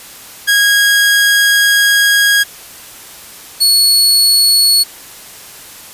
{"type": "tone pair in turn", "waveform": "sawtooth", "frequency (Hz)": [1642, 4384], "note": ["G#6", "C#8"], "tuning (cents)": [-20, -20], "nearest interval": "octave + perfect fourth", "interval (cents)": 1700, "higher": "second", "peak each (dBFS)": -4, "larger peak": "neither", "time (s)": [[0.47, 2.44], [3.6, 4.84]], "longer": "first", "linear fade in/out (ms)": 20, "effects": ["white hiss -34 dBFS RMS until 5.93 s", "resampled to 32000 Hz"]}